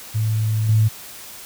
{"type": "tone with level steps", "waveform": "sine", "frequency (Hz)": 109.2, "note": "A2", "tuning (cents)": -13, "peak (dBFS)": [-17, -12], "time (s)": [0.14, 0.89], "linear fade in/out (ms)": 20, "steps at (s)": 0.69, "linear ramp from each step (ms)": 2, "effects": ["white hiss -38 dBFS RMS until 1.45 s"]}